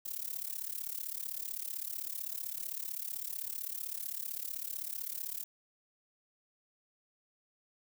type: noise with amplitude modulation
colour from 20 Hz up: violet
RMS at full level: -36 dBFS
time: 0.05-5.44 s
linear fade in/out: 10 ms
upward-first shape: sine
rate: 35.7 Hz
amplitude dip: 90%
effects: none